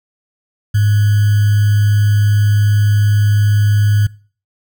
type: tone with sample-and-hold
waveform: sine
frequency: 103.83 Hz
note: G#2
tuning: in tune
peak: -9 dBFS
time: 0.74-4.07 s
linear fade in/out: 10 ms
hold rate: 1575 Hz
effects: noise-tail reverb RT60 0.4 s tail -21 dB re dry